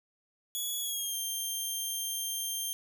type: tone with pitch glide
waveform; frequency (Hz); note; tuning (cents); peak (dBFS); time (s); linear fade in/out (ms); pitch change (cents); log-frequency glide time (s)
10% pulse; 3382 to 3174; G#7 to G7; +31 to +21; -25; 0.55-2.73; 0; -110; 0.81-1.16
effects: none